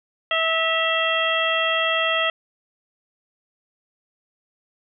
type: harmonic tone with a mistuned harmonic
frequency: 650 Hz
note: E5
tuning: 24 cents flat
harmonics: 1 / 2 / 3 / 4 / 5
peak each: -25 / -25 / -25 / -25 / -25 dBFS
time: 0.31-2.3 s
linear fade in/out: 2 ms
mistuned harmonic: 4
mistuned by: +66 cents
effects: none